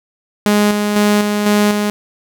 sawtooth tone with tremolo, 207.7 Hz, G#3, in tune, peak -6 dBFS, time 0.46-1.9 s, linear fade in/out 0 ms, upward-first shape square, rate 2 Hz, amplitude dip 40%, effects none

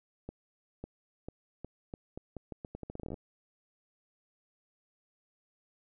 accelerating click train, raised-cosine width 2 ms, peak -27 dBFS, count 21, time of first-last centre 0.29-3.142 s, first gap 550 ms, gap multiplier 0.81, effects none

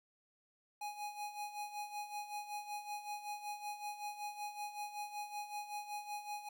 square tone with tremolo, 830.6 Hz, G#5, in tune, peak -40 dBFS, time 0.81-6.49 s, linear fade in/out 5 ms, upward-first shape sine, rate 5.3 Hz, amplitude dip 70%, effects 12-bit

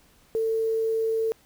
sine tone with quantisation, 447.2 Hz, A4, 28 cents sharp, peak -22 dBFS, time 0.35-1.32 s, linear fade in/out 0 ms, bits 8, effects pink hiss -59 dBFS RMS until 1.45 s

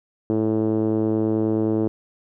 5% pulse tone with low-pass filter, 109.5 Hz, A2, 8 cents flat, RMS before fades -21 dBFS, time 0.3-1.88 s, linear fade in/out 0 ms, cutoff 360 Hz, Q 2.4, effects none

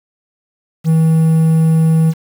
triangle tone with quantisation, 161 Hz, E3, 41 cents flat, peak -6 dBFS, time 0.84-2.14 s, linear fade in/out 50 ms, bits 6, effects none

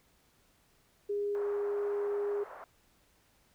sine tone, 408.5 Hz, G#4, 29 cents flat, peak -30 dBFS, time 1.09-2.44 s, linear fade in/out 10 ms
pink band-pass noise, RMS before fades -48 dBFS, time 1.35-2.64 s, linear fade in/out 0 ms, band 550 to 1400 Hz, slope 24 dB/octave
effects pink hiss -68 dBFS RMS until 3.54 s

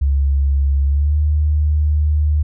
sine tone with pitch glide, 69.4 to 75.25 Hz, C#2 to D2, +3 to +43 cents, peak -12 dBFS, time 0.01-2.43 s, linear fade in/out 10 ms, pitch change +140 cents, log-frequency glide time 0.86-1.17 s, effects none

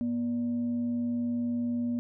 sine tone with frequency modulation, 240 Hz, B3, 49 cents flat, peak -27 dBFS, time 0.01-1.99 s, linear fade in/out 0 ms, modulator 344 Hz, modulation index 0.22, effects none

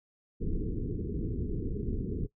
pink low-pass noise, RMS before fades -33 dBFS, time 0.4-2.27 s, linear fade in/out 20 ms, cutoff 450 Hz, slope 96 dB/octave, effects noise-tail reverb RT60 0.1 s tail -17 dB re dry

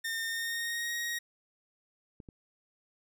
sawtooth tone with pitch glide, 1820 to 1882 Hz, A#6 to A#6, -42 to +16 cents, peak -29 dBFS, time 0.04-1.19 s, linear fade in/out 10 ms, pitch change +58 cents, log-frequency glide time 0.25-0.93 s
clicks, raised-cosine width 3 ms, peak -34 dBFS, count 2, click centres 2.202 / 2.288 s
effects none

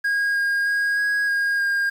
triangle tone with pitch steps, 1634 / 1624 / 1637 / 1650 / 1628 / 1614 Hz, G#6 / G#6 / G#6 / G#6 / G#6 / G#6, -29 / -39 / -25 / -12 / -35 / -50 cents, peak -17 dBFS, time 0.04-1.9 s, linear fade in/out 10 ms, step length 310 ms, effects 8-bit

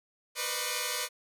5% pulse tone cluster, 485.3 / 507 / 606 / 1149 / 2161 Hz, B4 / B4 / D#5 / D6 / C#7, -30 / +45 / -46 / -38 / -45 cents, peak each -26 dBFS, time 0.35-1.09 s, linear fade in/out 50 ms, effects resampled to 32000 Hz

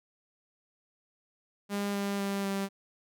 sawtooth tone with pitch steps, 202 / 200.1 / 198.3 / 196.48 Hz, G#3 / G3 / G3 / G3, -48 / +36 / +20 / +4 cents, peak -26 dBFS, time 1.69-2.69 s, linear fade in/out 50 ms, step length 250 ms, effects none

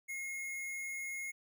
sine tone with sample-and-hold, 2151 Hz, C7, 47 cents sharp, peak -38 dBFS, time 0.08-1.32 s, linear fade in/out 20 ms, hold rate 8820 Hz, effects none

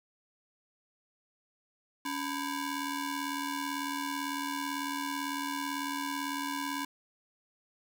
sawtooth ring-modulated tone, 640 Hz, D#5, 49 cents sharp, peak -26 dBFS, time 2.05-6.85 s, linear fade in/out 5 ms, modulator 359 Hz, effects none

